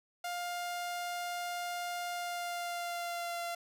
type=tone with pitch glide; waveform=sawtooth; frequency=704 to 688.7 Hz; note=F5 to F5; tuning=+14 to -24 cents; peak=-32 dBFS; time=0.24-3.55 s; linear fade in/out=5 ms; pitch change=-38 cents; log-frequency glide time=2.12-3.43 s; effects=11-bit